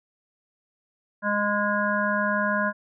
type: harmonic tone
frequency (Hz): 206.1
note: G#3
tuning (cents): -13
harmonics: 1 / 3 / 5 / 7 / 8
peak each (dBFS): -28 / -28 / -28 / -28 / -28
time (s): 1.22-2.73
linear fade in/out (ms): 50
effects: none